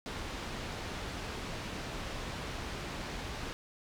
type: low-pass noise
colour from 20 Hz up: pink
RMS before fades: -40 dBFS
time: 0.06-3.53 s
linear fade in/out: 0 ms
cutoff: 4900 Hz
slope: 12 dB/octave
effects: none